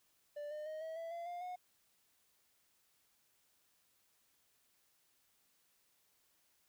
triangle tone with pitch steps, 587.3 / 605.2 / 623.7 / 642.7 / 662.3 / 682.5 / 703.3 / 724.7 Hz, D5 / D#5 / D#5 / E5 / E5 / F5 / F5 / F#5, 0 / -48 / +4 / -44 / +8 / -40 / +12 / -36 cents, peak -40 dBFS, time 0.36-1.56 s, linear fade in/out 10 ms, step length 150 ms, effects white hiss -75 dBFS RMS until 6.68 s

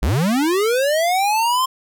square linear sweep, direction up, 45.38 to 1058 Hz, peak -16 dBFS, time 0.02-1.66 s, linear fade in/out 10 ms, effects none

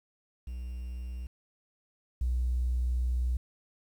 triangle tone pair in turn, 61.6 / 61.6 Hz, B1 / B1, -4 / -4 cents, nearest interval unison, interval 0 cents, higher neither, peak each -33 / -22 dBFS, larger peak second, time 0.47-1.27 / 2.21-3.37 s, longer second, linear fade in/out 5 ms, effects tanh soft clip ceiling -24 dBFS + 10-bit

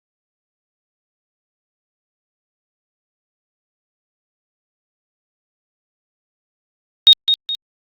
sine tone with echo, 3729 Hz, A#7, in tune, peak -3 dBFS, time 7.07-7.13 s, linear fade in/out 0 ms, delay 210 ms, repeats 2, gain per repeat -8 dB, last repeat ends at 7.55 s, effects Opus 48 kbps

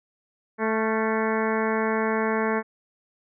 harmonic tone with a mistuned harmonic, 220 Hz, A3, in tune, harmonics 1 / 2 / 3 / 4 / 5 / 6 / 7 / 8 / 9 / 10, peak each -27 / -26 / -32 / -31 / -32 / -36 / -35 / -33 / -38 / -38 dBFS, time 0.58-2.63 s, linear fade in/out 50 ms, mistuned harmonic 6, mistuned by +70 cents, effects none

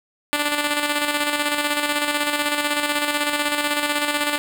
5% pulse tone with tremolo, 293.7 Hz, D4, in tune, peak -7 dBFS, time 0.33-4.38 s, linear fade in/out 0 ms, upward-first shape square, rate 16 Hz, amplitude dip 45%, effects none

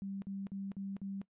sine tone bursts, 196 Hz, G3, in tune, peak -38 dBFS, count 5, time 0.02-1.216 s, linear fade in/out 0 ms, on 200 ms, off 49 ms, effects noise-tail reverb RT60 0.1 s tail -19 dB re dry + resampled to 8000 Hz

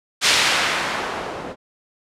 blue noise with low-pass filter sweep, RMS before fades -21 dBFS, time 0.21-1.56 s, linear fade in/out 50 ms, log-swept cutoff 4200 to 470 Hz, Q 0.74, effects low-pass 12000 Hz 12 dB/octave

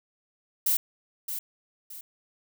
violet noise with echo, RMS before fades -24 dBFS, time 0.66-0.77 s, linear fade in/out 5 ms, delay 620 ms, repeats 2, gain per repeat -9 dB, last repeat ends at 2.01 s, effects none

